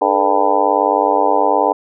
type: harmonic tone with a mistuned harmonic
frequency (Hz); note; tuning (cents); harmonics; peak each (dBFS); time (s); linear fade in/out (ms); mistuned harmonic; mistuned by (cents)
98.9; G2; +16; 3 / 4 / 5 / 6 / 7 / 8 / 9 / 10; -23 / -20 / -20 / -20 / -22 / -17 / -18 / -21; 0.01-1.73; 10; 4; +130
effects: none